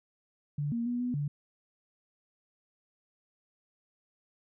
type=tone with pitch steps; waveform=sine; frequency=145.7 / 233.7 / 242.6 / 246.8 / 145.1 Hz; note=D3 / A#3 / B3 / B3 / D3; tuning=-13 / +5 / -31 / -1 / -21 cents; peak=-29 dBFS; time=0.58-1.28 s; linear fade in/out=5 ms; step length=140 ms; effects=none